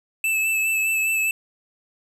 square tone with vibrato, 2626 Hz, E7, 7 cents flat, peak -20 dBFS, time 0.24-1.31 s, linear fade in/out 2 ms, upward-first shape sine, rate 4.9 Hz, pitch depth 22 cents each way, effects none

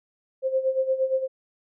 sine tone with tremolo, 526 Hz, C5, 9 cents sharp, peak -18 dBFS, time 0.42-1.28 s, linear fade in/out 50 ms, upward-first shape sine, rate 8.6 Hz, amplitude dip 75%, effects none

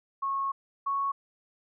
sine tone pair in turn, 1095 / 1107.7 Hz, C#6 / C#6, -22 / -2 cents, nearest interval unison, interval 20 cents, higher second, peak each -27 / -26 dBFS, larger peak second, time 0.22-0.52 / 0.86-1.12 s, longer first, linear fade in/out 10 ms, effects none

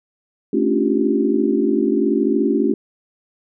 sine tone cluster, 219.9 / 271.6 / 292.3 / 346.3 / 389.3 Hz, A3 / C#4 / D4 / F4 / G4, -1 / -35 / -8 / -15 / -12 cents, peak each -21 dBFS, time 0.53-2.74 s, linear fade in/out 5 ms, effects none

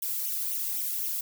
violet noise with flanger, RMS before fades -31 dBFS, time 0.02-1.21 s, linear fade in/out 5 ms, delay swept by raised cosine 0.32 to 1.52 ms, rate 3.9 Hz, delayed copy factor +0.95, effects none

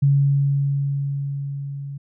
sine tone with level ramp, 140.1 Hz, C#3, 19 cents sharp, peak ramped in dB -12 to -29 dBFS, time 0.02-1.98 s, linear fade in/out 10 ms, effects none

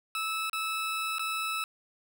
20% pulse tone with dropouts, 1307 Hz, E6, 15 cents flat, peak -25 dBFS, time 0.15-1.64 s, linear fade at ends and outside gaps 1 ms, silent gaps 0.497-0.531 / 1.184-1.194 s, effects none

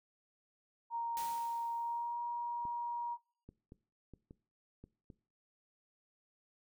sine tone with pitch glide, 932.3 to 950.2 Hz, A#5 to A#5, 0 to +33 cents, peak -35 dBFS, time 0.9-3.18 s, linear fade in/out 50 ms, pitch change +33 cents, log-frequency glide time 1.75-2.21 s
white noise with exponential decay, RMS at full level -45 dBFS, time 1.17-2.14 s, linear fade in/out 0 ms, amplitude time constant 210 ms
clicks, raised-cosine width 3 ms, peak -39 dBFS, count 7, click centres 2.653 / 3.49 / 3.721 / 4.137 / 4.309 / 4.84 / 5.102 s
effects noise-tail reverb RT60 0.4 s tail -20 dB re dry

